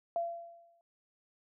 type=tone with exponential decay; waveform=sine; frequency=681 Hz; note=F5; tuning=44 cents flat; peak=-28 dBFS; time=0.16-0.81 s; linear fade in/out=1 ms; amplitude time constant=140 ms; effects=none